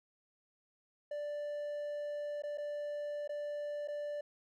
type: tone with dropouts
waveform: triangle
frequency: 587.3 Hz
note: D5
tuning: in tune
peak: -35 dBFS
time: 1.11-4.21 s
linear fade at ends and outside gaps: 5 ms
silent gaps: 2.422-2.435 / 2.575-2.581 / 3.277-3.292 / 3.876-3.883 s
effects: none